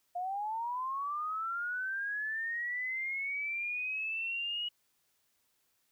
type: linear sweep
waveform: sine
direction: up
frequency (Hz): 698.5 to 2915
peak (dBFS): -33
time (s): 0.15-4.69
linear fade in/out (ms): 10
effects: white hiss -75 dBFS RMS until 5.91 s